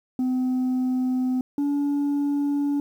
sine tone pair in turn, 255 / 286.2 Hz, C4 / D4, -44 / -45 cents, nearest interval major second, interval 199 cents, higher second, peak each -18 dBFS, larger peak neither, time 0.19-1.41 / 1.58-2.8 s, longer neither, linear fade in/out 2 ms, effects tanh soft clip ceiling -20 dBFS + 9-bit

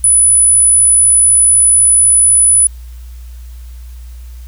sine tone, 9956 Hz, D#9, in tune, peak -5 dBFS, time 0.04-2.67 s, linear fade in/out 2 ms, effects added 60 Hz sine -27 dBFS peak until 4.47 s + white hiss -47 dBFS RMS until 4.47 s

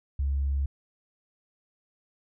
sine tone, 69.3 Hz, C#2, in tune, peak -23 dBFS, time 0.19-0.66 s, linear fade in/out 5 ms, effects tanh soft clip ceiling -20 dBFS

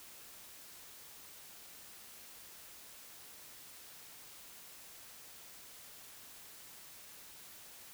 silence, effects white hiss -54 dBFS RMS until 7.93 s

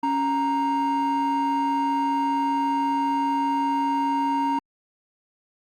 triangle tone pair together, 277.6 / 932.3 Hz, C#4 / A#5, +3 / 0 cents, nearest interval octave + major sixth, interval 2097 cents, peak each -22 / -19 dBFS, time 0.03-4.59 s, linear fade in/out 5 ms, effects tanh soft clip ceiling -16 dBFS + Opus 48 kbps

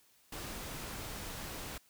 pink noise, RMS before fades -43 dBFS, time 0.32-1.78 s, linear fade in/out 5 ms, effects white hiss -67 dBFS RMS until 1.89 s

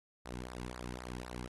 sawtooth tone with flanger, 61.6 Hz, B1, 4 cents flat, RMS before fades -44 dBFS, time 0.25-1.48 s, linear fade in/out 10 ms, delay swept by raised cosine 0.31 to 1.71 ms, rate 3.9 Hz, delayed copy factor -0.7, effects AAC 32 kbps

